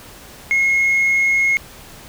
sine tone, 2162 Hz, C#7, 44 cents flat, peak -11 dBFS, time 0.51-1.57 s, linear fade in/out 0 ms, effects tanh soft clip ceiling -11 dBFS + pink hiss -40 dBFS RMS until 2.08 s

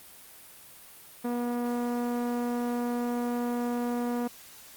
sawtooth tone with low-pass filter, 241.1 Hz, B3, 41 cents flat, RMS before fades -30 dBFS, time 1.24-4.28 s, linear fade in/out 10 ms, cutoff 1100 Hz, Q 0.81, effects white hiss -50 dBFS RMS until 4.76 s + Opus 32 kbps

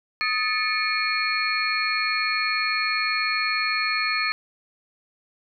sine tone cluster, 1254 / 1756 / 2199 / 2407 / 4301 Hz, D#6 / A6 / C#7 / D7 / C8, +13 / -4 / -14 / +42 / +47 cents, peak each -28 dBFS, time 0.21-4.32 s, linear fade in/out 0 ms, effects none

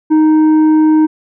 sine tone with tanh clipping, 311.1 Hz, D#4, in tune, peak -7 dBFS, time 0.1-1.07 s, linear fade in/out 20 ms, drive 6 dB, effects none

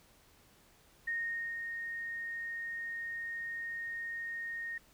sine tone with ADSR envelope, 1853 Hz, A#6, 11 cents flat, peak -32 dBFS, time 1.07-4.78 s, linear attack 9 ms, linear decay 480 ms, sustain -5 dB, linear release 4 ms, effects pink hiss -64 dBFS RMS until 4.93 s

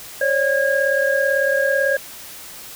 sine tone cluster, 541 / 579 / 1633 Hz, C#5 / D5 / G#6, -42 / -25 / -30 cents, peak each -19 / -22 / -19 dBFS, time 0.21-1.97 s, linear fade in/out 5 ms, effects white hiss -37 dBFS RMS until 2.75 s

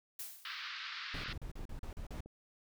blue noise with exponential decay, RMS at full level -41 dBFS, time 0.19-0.7 s, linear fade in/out 5 ms, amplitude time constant 110 ms
pink band-pass noise, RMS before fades -44 dBFS, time 0.45-1.33 s, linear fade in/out 2 ms, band 1200 to 4800 Hz, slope 48 dB/octave
brown noise bursts, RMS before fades -43 dBFS, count 8, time 1.14-2.206 s, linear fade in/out 2 ms, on 100 ms, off 38 ms
click train, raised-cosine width 2 ms, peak -39 dBFS, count 4, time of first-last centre 1.26-2.26 s, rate 3 Hz
effects none

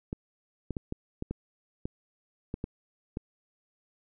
clicks, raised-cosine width 3 ms, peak -20 dBFS, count 10, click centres 0.129 / 0.707 / 0.768 / 0.924 / 1.224 / 1.31 / 1.855 / 2.541 / 2.641 / 3.171 s, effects none

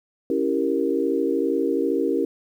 sine chord, C# diminished seventh, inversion none, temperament equal, 277.2 / 329.6 / 392 / 466.2 Hz, C#4 / E4 / G4 / Bb4, 0 / 0 / 0 / 0 cents, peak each -25 dBFS, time 0.3-2.25 s, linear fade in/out 2 ms, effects 9-bit

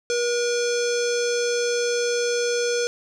square tone with low-pass filter, 480 Hz, B4, 49 cents flat, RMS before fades -23 dBFS, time 0.1-2.87 s, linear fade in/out 0 ms, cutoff 6100 Hz, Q 3.9, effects none

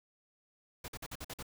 pink noise bursts, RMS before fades -43 dBFS, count 7, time 0.84-1.428 s, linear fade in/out 5 ms, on 42 ms, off 49 ms, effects none

